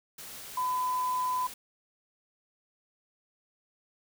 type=tone in noise; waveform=sine; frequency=1006 Hz; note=B5; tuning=32 cents sharp; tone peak=-27 dBFS; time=0.57-1.47 s; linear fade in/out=5 ms; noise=white; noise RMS=-44 dBFS; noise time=0.18-1.54 s; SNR=+14 dB; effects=none